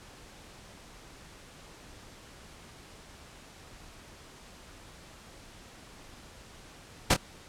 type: noise with echo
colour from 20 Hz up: pink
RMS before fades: -21 dBFS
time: 7.1-7.14 s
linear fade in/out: 5 ms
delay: 26 ms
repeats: 1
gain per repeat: -9 dB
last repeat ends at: 7.166 s
effects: pink hiss -51 dBFS RMS until 7.48 s + low-pass 9000 Hz 12 dB/octave